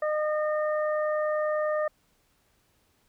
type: harmonic tone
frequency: 610 Hz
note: D#5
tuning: 34 cents flat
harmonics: 1 / 2 / 3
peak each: -25 / -33 / -37 dBFS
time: 0.02-1.88 s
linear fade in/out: 5 ms
effects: pink hiss -68 dBFS RMS until 3.08 s